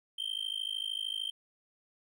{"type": "tone with amplitude modulation", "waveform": "triangle", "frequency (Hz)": 3136, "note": "G7", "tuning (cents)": 0, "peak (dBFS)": -28, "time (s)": [0.18, 1.31], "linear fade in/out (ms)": 10, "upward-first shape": "sine", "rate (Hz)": 53.2, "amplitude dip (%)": 100, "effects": []}